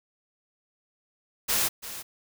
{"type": "noise with echo", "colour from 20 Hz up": "white", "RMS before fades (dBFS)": -25, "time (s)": [1.48, 1.69], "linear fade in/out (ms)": 20, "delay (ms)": 340, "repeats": 1, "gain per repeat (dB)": -13, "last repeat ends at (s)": 2.03, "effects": []}